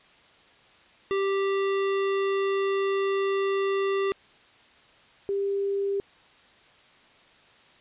square / sine tone pair in turn, 392 / 397.2 Hz, G4 / G4, 0 / +23 cents, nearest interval unison, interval 23 cents, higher second, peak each -24 dBFS, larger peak neither, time 1.11-4.12 / 5.29-6 s, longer first, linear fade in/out 0 ms, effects white hiss -56 dBFS RMS until 7.8 s + resampled to 8000 Hz

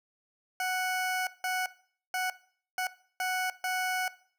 20% pulse tone bursts at uneven times, 740 Hz, F#5, in tune, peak -24 dBFS, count 6, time 0.6-1.27 / 1.44-1.66 / 2.14-2.3 / 2.78-2.87 / 3.2-3.5 / 3.64-4.08 s, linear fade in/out 2 ms, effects noise-tail reverb RT60 0.5 s tail -18 dB re dry

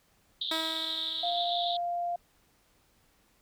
white band-pass noise, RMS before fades -34 dBFS, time 0.41-1.77 s, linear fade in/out 5 ms, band 3400 to 3900 Hz, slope 96 dB/octave
10% pulse tone with exponential decay, 321.3 Hz, E4, 44 cents flat, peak -22 dBFS, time 0.51-1.85 s, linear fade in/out 5 ms, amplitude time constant 290 ms
sine tone, 697 Hz, F5, 4 cents flat, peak -29 dBFS, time 1.23-2.16 s, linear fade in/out 5 ms
effects pink hiss -67 dBFS RMS until 3.41 s

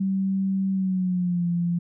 sine tone with pitch glide, 192.7 to 172.67 Hz, G3 to F3, -29 to -19 cents, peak -21 dBFS, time 0-1.79 s, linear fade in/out 10 ms, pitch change -190 cents, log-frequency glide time 0.71-1.47 s, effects none

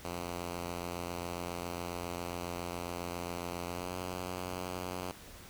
5% pulse tone with pitch glide, 87.31 to 90.76 Hz, F2 to F#2, 0 to -33 cents, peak -26 dBFS, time 0.04-5.12 s, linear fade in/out 5 ms, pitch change +67 cents, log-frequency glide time 3.69-3.94 s, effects pink hiss -52 dBFS RMS until 5.49 s

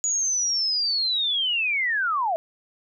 sine linear sweep, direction down, 6870 to 625 Hz, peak -21 dBFS, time 0.04-2.36 s, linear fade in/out 0 ms, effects none

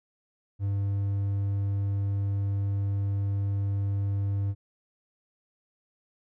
triangle tone, 99.6 Hz, G2, 28 cents sharp, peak -23 dBFS, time 0.59-4.55 s, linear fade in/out 50 ms, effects none

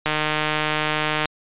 click train, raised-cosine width 0.3 ms, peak -5 dBFS, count 184, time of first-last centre 0.06-1.256 s, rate 153 Hz, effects resampled to 8000 Hz

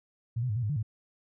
sine tone with pitch steps, 116 / 126.7 / 104.3 / 123.2 / 104.7 / 148 / 109.1 Hz, A#2 / B2 / G#2 / B2 / G#2 / D3 / A2, -8 / +45 / +8 / -4 / +15 / +14 / -14 cents, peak -27 dBFS, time 0.36-0.829 s, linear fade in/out 10 ms, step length 67 ms, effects none

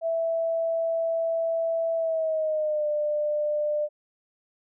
sine tone with pitch glide, 659.3 to 597.6 Hz, E5 to D5, 0 to +30 cents, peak -23 dBFS, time 0.01-3.89 s, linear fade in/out 50 ms, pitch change -170 cents, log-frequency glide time 1.96-2.88 s, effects none

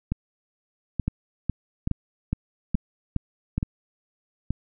two click trains, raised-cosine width 5 ms, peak -12 / -11 dBFS, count 6 / 7, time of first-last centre 0.12-4.506 / 1.08-3.58 s, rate 1.14 / 2.4 Hz, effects none

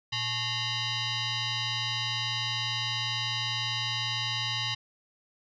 sine tone with frequency modulation, 116.54 Hz, A#2, in tune, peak -28 dBFS, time 0.12-4.75 s, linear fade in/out 10 ms, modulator 976 Hz, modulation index 4.4, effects none

